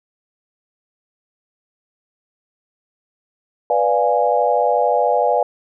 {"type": "chord", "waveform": "sine", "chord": "B diminished seventh", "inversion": "none", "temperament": "equal", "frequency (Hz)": [493.9, 587.3, 698.5, 830.6], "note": ["B4", "D5", "F5", "Ab5"], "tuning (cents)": [0, 0, 0, 0], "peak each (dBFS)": -19, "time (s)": [3.7, 5.43], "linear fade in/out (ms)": 2, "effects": []}